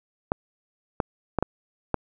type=clicks; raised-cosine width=1 ms; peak=-8 dBFS; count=5; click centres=0.319 / 1.002 / 1.387 / 1.426 / 1.943 s; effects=none